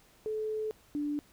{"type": "tone pair in turn", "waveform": "sine", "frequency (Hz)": [432.6, 293.3], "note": ["A4", "D4"], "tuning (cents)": [-29, -2], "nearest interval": "perfect fifth", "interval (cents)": 673, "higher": "first", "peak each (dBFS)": [-31, -30], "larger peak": "second", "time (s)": [[0.26, 0.71], [0.95, 1.19]], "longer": "first", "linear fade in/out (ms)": 0, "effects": ["pink hiss -62 dBFS RMS until 1.32 s"]}